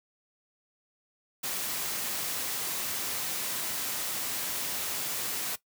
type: noise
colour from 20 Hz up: white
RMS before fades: -33 dBFS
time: 1.43-5.56 s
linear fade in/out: 10 ms
effects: noise-tail reverb RT60 0.1 s tail -17 dB re dry + high-pass 100 Hz 12 dB/octave